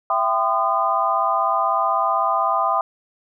sine tone cluster, 666 / 782 / 1022 / 1225 Hz, E5 / G5 / C6 / D#6, +18 / -4 / -41 / -27 cents, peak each -24 / -23 / -22 / -21 dBFS, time 0.1-2.81 s, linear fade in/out 2 ms, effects none

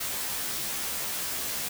white noise with comb filter, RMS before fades -32 dBFS, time 0-1.69 s, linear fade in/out 10 ms, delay 15 ms, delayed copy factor +0.95, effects none

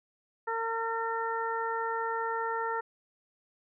harmonic tone, 455 Hz, A#4, 42 cents flat, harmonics 1 / 2 / 3 / 4, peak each -35 / -33 / -35 / -39 dBFS, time 0.47-2.81 s, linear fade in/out 10 ms, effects none

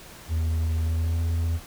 triangle tone with pitch glide, 80.8 to 83.17 Hz, E2 to E2, -34 to +16 cents, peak -20 dBFS, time 0.28-1.6 s, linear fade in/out 50 ms, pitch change +50 cents, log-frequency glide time 0.84-1.17 s, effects pink hiss -45 dBFS RMS until 1.66 s

